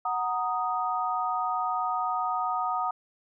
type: chord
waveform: sine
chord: D# minor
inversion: first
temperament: equal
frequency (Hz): 740 / 932.3 / 1244.5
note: F#5 / A#5 / D#6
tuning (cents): 0 / 0 / 0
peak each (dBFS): -30 / -32 / -29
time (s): 0.05-2.91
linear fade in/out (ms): 5
effects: none